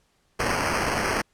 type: noise with sample-and-hold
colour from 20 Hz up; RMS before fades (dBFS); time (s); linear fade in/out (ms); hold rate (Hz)
white; -25; 0.39-1.22; 10; 3675
effects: pink hiss -67 dBFS RMS until 1.33 s + low-pass 10000 Hz 12 dB/octave